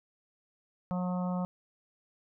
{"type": "harmonic tone", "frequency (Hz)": 180.7, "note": "F#3", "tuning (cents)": -41, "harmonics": [1, 3, 4, 5, 6, 7], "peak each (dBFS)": [-30, -40, -42, -44, -46, -47], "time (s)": [0.91, 1.45], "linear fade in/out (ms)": 0, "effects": []}